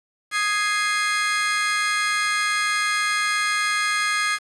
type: chord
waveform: 35% pulse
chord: Ab major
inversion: second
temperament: equal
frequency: 1244.5 / 1661.2 / 2093 Hz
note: Eb6 / Ab6 / C7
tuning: 0 / 0 / 0 cents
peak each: -23 dBFS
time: 0.31-4.39 s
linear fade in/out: 50 ms
effects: resampled to 24000 Hz + 7-bit